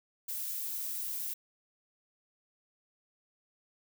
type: noise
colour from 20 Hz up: violet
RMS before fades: -37 dBFS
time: 0.28-1.34 s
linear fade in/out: 10 ms
effects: none